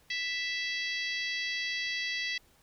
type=harmonic tone; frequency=659.3 Hz; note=E5; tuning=in tune; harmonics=3 / 4 / 5 / 6 / 7 / 8 / 9; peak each=-34 / -39 / -39 / -42 / -40 / -47 / -49 dBFS; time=0.1-2.38 s; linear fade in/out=5 ms; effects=pink hiss -64 dBFS RMS until 2.62 s